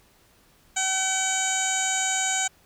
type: tone with low-pass filter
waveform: 15% pulse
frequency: 762 Hz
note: G5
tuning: 49 cents flat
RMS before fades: -25 dBFS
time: 0.76-2.48 s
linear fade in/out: 10 ms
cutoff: 7000 Hz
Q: 7.2
effects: pink hiss -59 dBFS RMS until 2.65 s